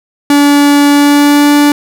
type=tone with pitch glide; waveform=45% pulse; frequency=287.6 to 291.1 Hz; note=D4 to D4; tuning=-36 to -15 cents; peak=-4 dBFS; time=0.3-1.72 s; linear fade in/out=2 ms; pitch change=+21 cents; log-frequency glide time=0.91-1.53 s; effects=none